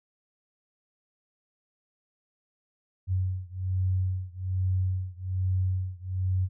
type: beating tone pair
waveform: sine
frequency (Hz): 92.5 / 93.7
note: F#2 / F#2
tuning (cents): 0 / +22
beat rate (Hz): 1.2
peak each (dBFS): -28 / -29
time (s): 3.07-6.49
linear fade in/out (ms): 50
effects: none